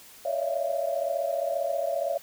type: tone cluster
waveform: sine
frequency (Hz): 559 / 581 / 647 / 682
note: C#5 / D5 / E5 / F5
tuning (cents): +14 / -19 / -32 / -41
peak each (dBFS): -30 / -35 / -31 / -30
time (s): 0.25-2.18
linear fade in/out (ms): 5
effects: white hiss -50 dBFS RMS until 2.22 s